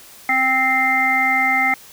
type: harmonic tone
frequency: 261.6 Hz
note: C4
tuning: in tune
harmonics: 1 / 3 / 5 / 7 / 8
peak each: -28 / -20 / -25 / -27 / -16 dBFS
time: 0.29-1.74 s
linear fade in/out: 2 ms
effects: white hiss -43 dBFS RMS until 1.92 s